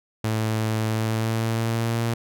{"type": "tone with pitch glide", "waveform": "sawtooth", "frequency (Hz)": [110, 116.07], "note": ["A2", "A#2"], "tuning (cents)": [0, -7], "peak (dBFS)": -18, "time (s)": [0.24, 2.14], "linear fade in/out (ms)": 5, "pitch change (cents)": 93, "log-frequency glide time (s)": [0.88, 2.03], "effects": []}